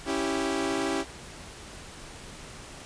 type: chord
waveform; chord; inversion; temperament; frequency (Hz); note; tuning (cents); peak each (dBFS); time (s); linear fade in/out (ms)
sawtooth; C# diminished; none; equal; 277.2 / 329.6 / 392; C#4 / E4 / G4; 0 / 0 / 0; -27; 0.05-1.05; 50
effects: pink hiss -44 dBFS RMS until 2.85 s + resampled to 22050 Hz